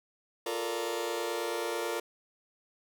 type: chord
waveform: sawtooth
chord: Bb major seventh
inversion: second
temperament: just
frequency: 349.6 / 437 / 466.2 / 582.7 Hz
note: F4 / A4 / Bb4 / D5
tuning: +2 / -12 / 0 / -14 cents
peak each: -33 / -35 / -31 / -35 dBFS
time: 0.46-2 s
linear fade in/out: 5 ms
effects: none